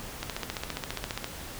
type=click train; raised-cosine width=0.2 ms; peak=-14 dBFS; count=16; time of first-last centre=0.23-1.244 s; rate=14.8 Hz; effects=pink hiss -41 dBFS RMS until 1.59 s